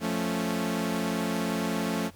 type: chord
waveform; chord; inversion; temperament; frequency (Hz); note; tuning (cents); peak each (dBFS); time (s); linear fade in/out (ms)
sawtooth; F augmented; none; equal; 174.61 / 220 / 277.2; F3 / A3 / C#4; 0 / 0 / 0; -28 / -26 / -29; 0-2.11; 50
effects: added 88 Hz sine -52 dBFS peak until 2.15 s + pink hiss -57 dBFS RMS until 2.15 s